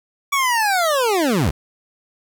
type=linear sweep; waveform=25% pulse; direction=down; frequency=1146 to 53 Hz; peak=-12 dBFS; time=0.32-1.51 s; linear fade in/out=10 ms; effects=8-bit